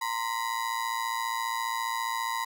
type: ring-modulated tone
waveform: 35% pulse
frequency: 980 Hz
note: B5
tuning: 14 cents flat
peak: -24 dBFS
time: 0.01-2.45 s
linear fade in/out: 10 ms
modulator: 57.4 Hz
effects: none